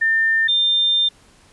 sine tone pair in turn, 1800 / 3600 Hz, A6 / A7, +39 / +39 cents, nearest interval octave, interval 1200 cents, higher second, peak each -14 dBFS, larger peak neither, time 0.01-0.48 / 0.48-1.09 s, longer second, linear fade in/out 10 ms, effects pink hiss -52 dBFS RMS until 1.52 s + resampled to 24000 Hz

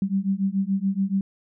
sine beating tone pair, 191.2 / 198.2 Hz, G3 / G3, -43 / +19 cents, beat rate 7 Hz, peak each -24 dBFS, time 0.02-1.21 s, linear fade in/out 2 ms, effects none

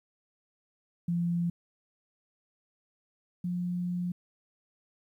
sine tone pair in turn, 172 / 177.35 Hz, F3 / F3, -26 / +27 cents, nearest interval minor second, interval 53 cents, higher second, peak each -26 / -29 dBFS, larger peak first, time 1.08-1.5 / 3.44-4.12 s, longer second, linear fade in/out 5 ms, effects 11-bit

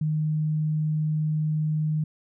sine tone, 154.2 Hz, D#3, 15 cents flat, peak -22 dBFS, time 0.01-2.04 s, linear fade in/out 5 ms, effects none

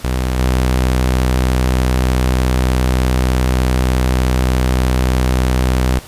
sawtooth tone with level steps, 63.3 Hz, B1, 43 cents sharp, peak -11 / -8 dBFS, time 0.04-5.99 s, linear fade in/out 5 ms, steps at 0.38 s, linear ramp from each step 5 ms, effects pink hiss -36 dBFS RMS until 6.07 s + resampled to 32000 Hz

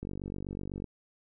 click train, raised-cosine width 3 ms, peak -25 dBFS, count 40, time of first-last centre 0.03-0.843 s, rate 48 Hz, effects none

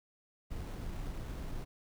brown noise with sample-and-hold, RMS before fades -40 dBFS, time 0.5-1.65 s, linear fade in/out 20 ms, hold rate 4900 Hz, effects none

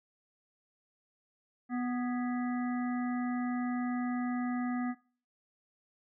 harmonic tone with a mistuned harmonic, 246.9 Hz, B3, in tune, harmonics 1 / 3 / 5 / 7 / 8, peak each -31 / -41 / -45 / -48 / -49 dBFS, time 1.69-4.95 s, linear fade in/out 50 ms, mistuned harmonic 7, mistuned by -60 cents, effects noise-tail reverb RT60 0.4 s tail -19 dB re dry

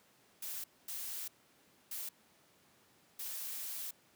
blue noise bursts at uneven times, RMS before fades -42 dBFS, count 4, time 0.42-0.64 / 0.88-1.28 / 1.91-2.09 / 3.19-3.91 s, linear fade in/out 5 ms, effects pink hiss -67 dBFS RMS until 4.15 s + high-pass 150 Hz 12 dB/octave

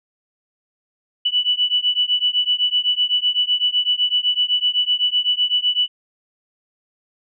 sine beating tone pair, 2960 / 2967.9 Hz, F#7 / F#7, 0 / +5 cents, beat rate 7.9 Hz, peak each -19 dBFS, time 1.25-5.88 s, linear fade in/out 10 ms, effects none

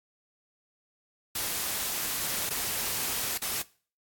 white noise with dropouts, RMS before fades -31 dBFS, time 1.35-3.62 s, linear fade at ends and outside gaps 5 ms, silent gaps 2.494-2.505 / 3.378-3.418 s, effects noise-tail reverb RT60 0.4 s tail -20 dB re dry + AAC 64 kbps

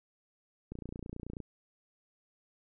click train, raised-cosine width 3 ms, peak -28 dBFS, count 21, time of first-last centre 0.72-1.403 s, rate 29.3 Hz, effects none

